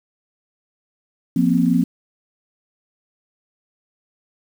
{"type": "chord", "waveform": "sine", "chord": "F suspended fourth", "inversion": "none", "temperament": "equal with one note detuned", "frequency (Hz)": [174.61, 236.6, 261.6], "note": ["F3", "Bb3", "C4"], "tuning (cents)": [0, 26, 0], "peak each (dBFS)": -18, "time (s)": [1.36, 1.84], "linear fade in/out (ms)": 5, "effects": ["7-bit"]}